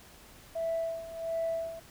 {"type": "tone with tremolo", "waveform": "sine", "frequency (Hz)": 659.3, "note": "E5", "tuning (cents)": 0, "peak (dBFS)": -27, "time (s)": [0.55, 1.8], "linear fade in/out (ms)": 10, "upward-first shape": "sine", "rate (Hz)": 1.4, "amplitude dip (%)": 80, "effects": ["tanh soft clip ceiling -25 dBFS", "pink hiss -54 dBFS RMS until 1.9 s"]}